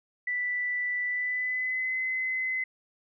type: tone with pitch glide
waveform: sine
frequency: 1975.5 to 2040 Hz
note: B6 to C7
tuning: 0 to -44 cents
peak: -27 dBFS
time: 0.27-2.64 s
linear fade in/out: 5 ms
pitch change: +56 cents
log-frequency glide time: 1.05-1.98 s
effects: none